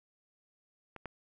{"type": "clicks", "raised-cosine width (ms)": 0.5, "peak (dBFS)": [-30, -25], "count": 2, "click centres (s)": [0.963, 1.057], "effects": []}